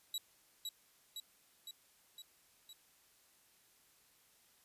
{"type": "tone with echo", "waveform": "sawtooth", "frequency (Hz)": 3899, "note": "B7", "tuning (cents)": -23, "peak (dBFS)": -34, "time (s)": [0.14, 0.18], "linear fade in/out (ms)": 2, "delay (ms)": 510, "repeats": 5, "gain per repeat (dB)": -3, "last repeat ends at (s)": 2.73, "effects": ["white hiss -69 dBFS RMS until 4.64 s", "resampled to 32000 Hz"]}